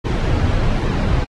brown noise with flanger, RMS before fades -17 dBFS, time 0.04-1.25 s, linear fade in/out 20 ms, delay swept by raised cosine 1.4 to 5.7 ms, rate 1.2 Hz, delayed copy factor -0.5, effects low-pass 5000 Hz 12 dB/octave + AAC 32 kbps

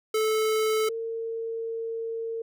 square / sine tone pair in turn, 435.7 / 454.8 Hz, A4 / A#4, -17 / -43 cents, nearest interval minor second, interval 74 cents, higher second, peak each -23 / -29 dBFS, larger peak first, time 0.14-0.89 / 0.89-2.42 s, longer second, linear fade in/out 5 ms, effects none

